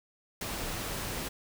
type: noise with ADSR envelope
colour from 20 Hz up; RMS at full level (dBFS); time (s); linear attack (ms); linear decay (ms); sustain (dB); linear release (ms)
pink; -34; 0.41-1.29; 4; 23; -2; 14
effects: none